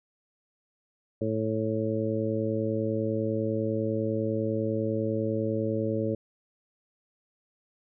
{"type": "harmonic tone", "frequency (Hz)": 110, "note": "A2", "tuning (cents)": 0, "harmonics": [1, 2, 3, 4, 5], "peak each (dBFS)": [-32, -32, -32, -32, -32], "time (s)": [1.21, 6.15], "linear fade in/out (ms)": 5, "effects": []}